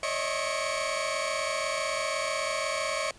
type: tone cluster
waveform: sawtooth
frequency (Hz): 554 / 606 / 642 / 1082 / 2281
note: C#5 / D#5 / E5 / C#6 / C#7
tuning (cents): -1 / -46 / -46 / -42 / +49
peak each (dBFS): -31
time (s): 0.03-3.11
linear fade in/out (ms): 2
effects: pink hiss -54 dBFS RMS until 3.18 s + resampled to 22050 Hz